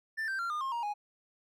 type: tone with pitch steps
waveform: triangle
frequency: 1777 / 1564.9 / 1378.2 / 1213.7 / 1068.9 / 941.3 / 829 Hz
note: A6 / G6 / F6 / D#6 / C6 / A#5 / G#5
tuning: +17 / -3 / -23 / -43 / +37 / +17 / -3 cents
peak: -30 dBFS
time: 0.17-0.94 s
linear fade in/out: 20 ms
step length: 110 ms
effects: none